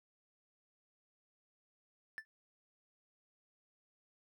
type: tone with exponential decay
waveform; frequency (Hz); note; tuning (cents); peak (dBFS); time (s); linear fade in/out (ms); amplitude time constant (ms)
triangle; 1760; A6; 0; -35; 2.18-2.25; 0; 15
effects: none